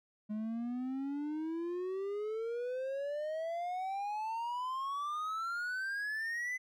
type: exponential sweep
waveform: triangle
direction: up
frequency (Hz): 209.3 to 2033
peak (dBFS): -33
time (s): 0.29-6.58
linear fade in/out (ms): 20
effects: none